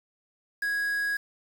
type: tone with quantisation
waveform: triangle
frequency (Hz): 1656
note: G#6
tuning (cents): -5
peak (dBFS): -24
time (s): 0.62-1.17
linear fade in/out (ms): 5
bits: 7
effects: none